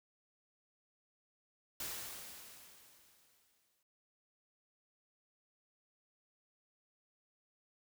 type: noise with exponential decay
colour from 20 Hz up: white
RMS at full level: -41 dBFS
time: 1.8-3.83 s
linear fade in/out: 2 ms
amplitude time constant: 440 ms
effects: none